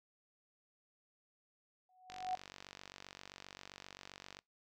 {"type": "tone with exponential growth", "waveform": "sine", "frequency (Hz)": 740, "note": "F#5", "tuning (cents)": 0, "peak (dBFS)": -32, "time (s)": [1.89, 2.35], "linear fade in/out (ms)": 2, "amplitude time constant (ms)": 100}
{"type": "click train", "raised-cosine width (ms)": 0.2, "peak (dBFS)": -31, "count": 110, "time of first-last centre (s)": [2.1, 4.39], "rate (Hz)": 47.6}
{"effects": ["noise-tail reverb RT60 0.2 s tail -26 dB re dry"]}